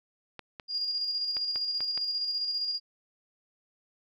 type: clicks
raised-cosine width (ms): 0.3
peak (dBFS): -24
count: 6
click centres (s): 0.393 / 0.598 / 1.368 / 1.559 / 1.806 / 1.976
type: tone with tremolo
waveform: sine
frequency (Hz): 4832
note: D8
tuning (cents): +48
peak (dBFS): -27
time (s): 0.68-2.8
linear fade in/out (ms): 50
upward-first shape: square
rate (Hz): 15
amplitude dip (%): 35
effects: none